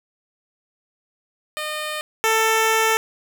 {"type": "tone pair in turn", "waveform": "10% pulse", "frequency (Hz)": [610, 444.1], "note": ["D#5", "A4"], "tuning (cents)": [-34, 16], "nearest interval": "perfect fourth", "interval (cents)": 550, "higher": "first", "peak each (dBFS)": [-17, -8], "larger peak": "second", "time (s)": [[1.57, 2.01], [2.24, 2.97]], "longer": "second", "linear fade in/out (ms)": 0, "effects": []}